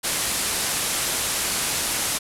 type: low-pass noise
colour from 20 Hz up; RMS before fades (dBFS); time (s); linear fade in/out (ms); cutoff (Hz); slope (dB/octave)
white; -25; 0.03-2.19; 20; 12000; 48
effects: none